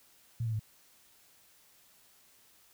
sine tone with pitch steps, 116.4 / 112.05 / 107.85 Hz, A#2 / A2 / A2, -2 / +32 / -34 cents, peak -30 dBFS, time 0.4-0.595 s, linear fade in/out 5 ms, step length 65 ms, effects white hiss -63 dBFS RMS until 2.73 s

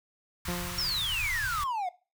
pink band-stop noise, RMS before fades -37 dBFS, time 0.45-1.64 s, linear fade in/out 5 ms, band 150 to 910 Hz, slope 96 dB/octave
sawtooth tone with exponential decay, 176.1 Hz, F3, 15 cents sharp, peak -26 dBFS, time 0.48-1.4 s, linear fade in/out 5 ms, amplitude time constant 200 ms
triangle exponential sweep, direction down, 5588 to 698.5 Hz, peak -27 dBFS, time 0.78-1.89 s, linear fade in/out 5 ms
effects noise-tail reverb RT60 0.3 s tail -18 dB re dry

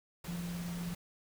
pink noise, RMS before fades -47 dBFS, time 0.24-0.95 s, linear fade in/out 5 ms
sine tone with tremolo, 173.5 Hz, F3, 11 cents flat, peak -35 dBFS, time 0.28-0.94 s, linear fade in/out 5 ms, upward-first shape triangle, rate 19 Hz, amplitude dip 35%
effects none

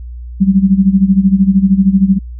sine tone with tremolo, 193 Hz, G3, 27 cents flat, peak -3 dBFS, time 0.4-2.19 s, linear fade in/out 20 ms, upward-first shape sine, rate 13 Hz, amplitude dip 80%, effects added 60 Hz sine -24 dBFS peak until 2.39 s

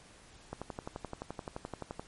click train, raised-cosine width 1 ms, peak -24 dBFS, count 18, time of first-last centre 0.53-1.996 s, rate 11.6 Hz, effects pink hiss -57 dBFS RMS until 2.07 s + MP3 48 kbps

